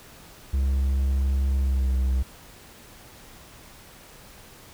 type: tone with pitch glide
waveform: triangle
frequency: 67.3 to 64.75 Hz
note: C2 to C2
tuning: +49 to -17 cents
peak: -18 dBFS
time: 0.53-2.23 s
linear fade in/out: 10 ms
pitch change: -66 cents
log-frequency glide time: 1.6-1.9 s
effects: pink hiss -48 dBFS RMS until 4.73 s